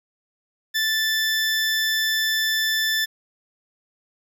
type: tone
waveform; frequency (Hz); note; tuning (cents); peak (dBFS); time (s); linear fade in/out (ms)
20% pulse; 1760; A6; 0; -15; 0.74-3.06; 20
effects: none